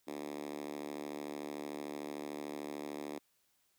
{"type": "tone with high-pass filter", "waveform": "5% pulse", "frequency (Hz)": 73.42, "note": "D2", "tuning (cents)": 0, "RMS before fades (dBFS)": -43, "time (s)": [0.07, 3.19], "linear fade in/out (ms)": 10, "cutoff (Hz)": 290, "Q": 2.6, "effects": ["white hiss -75 dBFS RMS until 3.78 s"]}